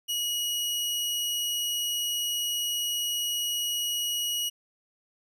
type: tone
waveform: sawtooth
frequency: 2905 Hz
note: F#7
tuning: 32 cents flat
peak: -24 dBFS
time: 0.08-4.5 s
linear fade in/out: 20 ms
effects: none